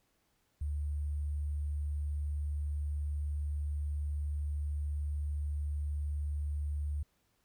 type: tone with sample-and-hold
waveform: sine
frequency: 73.42 Hz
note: D2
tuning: in tune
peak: -32 dBFS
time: 0.61-7.03 s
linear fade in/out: 5 ms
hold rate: 8820 Hz
effects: pink hiss -75 dBFS RMS until 7.44 s